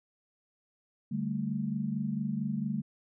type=chord; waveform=sine; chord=D suspended fourth; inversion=none; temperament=just; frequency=146.83 / 195.78 / 220.2 Hz; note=D3 / G3 / A3; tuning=0 / -2 / +2 cents; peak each=-36 / -34 / -33 dBFS; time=1.11-2.82 s; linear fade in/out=10 ms; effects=none